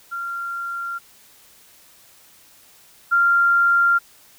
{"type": "tone pair in turn", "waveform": "sine", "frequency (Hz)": [1383, 1388.7], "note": ["F6", "F6"], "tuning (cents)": [-17, -10], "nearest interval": "unison", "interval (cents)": 7, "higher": "second", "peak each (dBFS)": [-25, -13], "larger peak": "second", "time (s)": [[0.11, 0.99], [3.11, 3.99]], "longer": "neither", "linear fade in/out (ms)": 20, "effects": ["white hiss -51 dBFS RMS until 4.38 s"]}